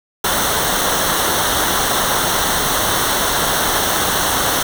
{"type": "noise with comb filter", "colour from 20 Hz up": "pink", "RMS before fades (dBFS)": -17, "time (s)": [0.24, 4.63], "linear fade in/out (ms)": 5, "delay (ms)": 0.41, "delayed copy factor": -0.7, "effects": []}